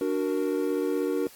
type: chord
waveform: triangle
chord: D augmented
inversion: none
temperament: equal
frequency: 293.7 / 370 / 466.2 Hz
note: D4 / F#4 / A#4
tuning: 0 / 0 / 0 cents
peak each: -27 dBFS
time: 0.01-1.27 s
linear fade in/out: 2 ms
effects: white hiss -51 dBFS RMS until 1.35 s + AAC 64 kbps